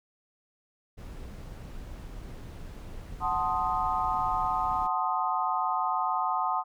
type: noise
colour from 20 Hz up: brown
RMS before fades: -41 dBFS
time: 0.97-4.88 s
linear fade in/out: 20 ms
type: chord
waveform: sine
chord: F# diminished seventh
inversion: none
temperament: equal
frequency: 740 / 880 / 1046.5 / 1244.5 Hz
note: F#5 / A5 / C6 / Eb6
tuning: 0 / 0 / 0 / 0 cents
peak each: -31 dBFS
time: 3.2-6.64 s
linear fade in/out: 50 ms
effects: none